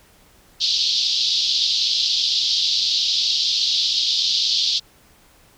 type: band-pass noise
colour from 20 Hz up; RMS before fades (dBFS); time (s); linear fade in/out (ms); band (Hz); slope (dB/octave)
white; -20; 0.6-4.8; 20; 3300 to 5000; 48
effects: pink hiss -53 dBFS RMS until 5.57 s